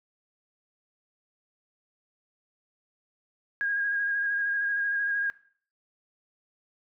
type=tone with vibrato; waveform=sine; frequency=1633 Hz; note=G#6; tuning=30 cents flat; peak=-25 dBFS; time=3.61-5.3 s; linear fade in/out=0 ms; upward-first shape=square; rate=13 Hz; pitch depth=19 cents each way; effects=noise-tail reverb RT60 0.5 s tail -19 dB re dry